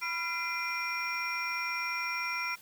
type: tone cluster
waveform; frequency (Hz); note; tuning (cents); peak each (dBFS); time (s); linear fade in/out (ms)
sine; 988 / 1371 / 2057 / 2391 / 5560; B5 / F6 / C7 / D7 / F8; 0 / -32 / -30 / +30 / -9; -39 / -37 / -38 / -34 / -40; 0.01-2.56; 20
effects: tanh soft clip ceiling -23 dBFS + white hiss -55 dBFS RMS until 2.61 s